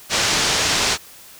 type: low-pass noise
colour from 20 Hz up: white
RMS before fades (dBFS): -19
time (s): 0.09-0.98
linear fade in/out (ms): 50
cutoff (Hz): 6700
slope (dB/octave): 24
effects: white hiss -43 dBFS RMS until 1.39 s